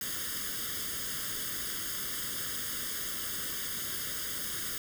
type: noise with comb filter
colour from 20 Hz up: white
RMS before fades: -36 dBFS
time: 0.01-4.78 s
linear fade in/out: 2 ms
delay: 0.6 ms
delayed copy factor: +0.9
effects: none